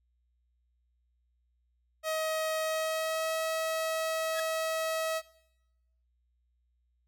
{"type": "tone with pitch glide", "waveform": "sawtooth", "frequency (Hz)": [633, 642.6], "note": ["D#5", "E5"], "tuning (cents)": [30, -44], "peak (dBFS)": -26, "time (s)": [2.03, 5.22], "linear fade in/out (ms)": 50, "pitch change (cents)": 26, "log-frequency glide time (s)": [2.6, 3.34]}
{"type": "tone with exponential growth", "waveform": "sawtooth", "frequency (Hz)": 1678, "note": "G#6", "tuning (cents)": 17, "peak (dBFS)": -28, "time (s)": [4.32, 4.4], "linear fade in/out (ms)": 5, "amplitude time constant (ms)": 17}
{"effects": ["noise-tail reverb RT60 0.9 s tail -19 dB re dry", "added 60 Hz sine -70 dBFS peak until 7.07 s"]}